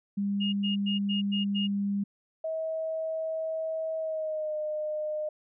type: tone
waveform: sine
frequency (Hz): 200.6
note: G3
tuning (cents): +40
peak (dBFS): -26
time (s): 0.17-2.04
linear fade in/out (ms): 10
type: tone bursts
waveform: sine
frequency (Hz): 2848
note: F7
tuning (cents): +33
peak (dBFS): -30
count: 6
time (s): 0.4-1.675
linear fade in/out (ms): 20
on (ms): 130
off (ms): 99
type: tone with pitch glide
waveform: sine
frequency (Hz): 641 to 610.3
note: E5 to D#5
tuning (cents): -49 to -34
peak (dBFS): -29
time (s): 2.44-5.29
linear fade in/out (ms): 5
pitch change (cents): -85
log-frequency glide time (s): 3.98-4.56
effects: none